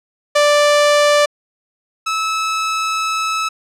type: tone pair in turn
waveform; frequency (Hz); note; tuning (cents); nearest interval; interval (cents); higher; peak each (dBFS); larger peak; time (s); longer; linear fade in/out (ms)
sawtooth; 587.3 / 1301.4; D5 / E6; 0 / -23; octave + major second; 1377; second; -6 / -13; first; 0.35-1.26 / 2.06-3.49; second; 10
effects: low-pass 8000 Hz 12 dB/octave